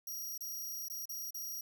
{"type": "tone with dropouts", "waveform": "15% pulse", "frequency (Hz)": 5710, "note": "F8", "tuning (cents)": 37, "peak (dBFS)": -34, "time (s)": [0.07, 1.61], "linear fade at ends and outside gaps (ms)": 5, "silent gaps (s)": [[0.378, 0.407], [0.885, 0.899], [1.056, 1.092], [1.307, 1.344]], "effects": []}